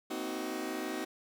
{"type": "chord", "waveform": "sawtooth", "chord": "C half-diminished seventh", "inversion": "third", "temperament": "just", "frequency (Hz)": [235.5, 261.6, 314, 376.7], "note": ["Bb3", "C4", "Eb4", "Gb4"], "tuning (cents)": [18, 0, 16, 31], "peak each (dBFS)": [-40, -37, -35, -36], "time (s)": [0.1, 1.05], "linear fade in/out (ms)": 10, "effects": []}